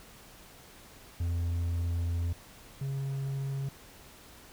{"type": "tone pair in turn", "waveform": "triangle", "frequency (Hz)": [85.4, 136.66], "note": ["F2", "C#3"], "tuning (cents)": [-38, -24], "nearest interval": "minor sixth", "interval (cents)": 814, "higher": "second", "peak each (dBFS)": [-26, -29], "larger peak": "first", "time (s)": [[1.2, 2.33], [2.81, 3.69]], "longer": "first", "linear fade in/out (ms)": 5, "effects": ["pink hiss -53 dBFS RMS until 4.52 s"]}